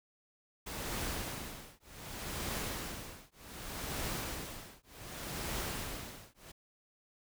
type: noise with tremolo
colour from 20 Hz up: pink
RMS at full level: -37 dBFS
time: 0.66-6.52 s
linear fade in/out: 10 ms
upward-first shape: triangle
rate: 0.66 Hz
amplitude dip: 100%
effects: none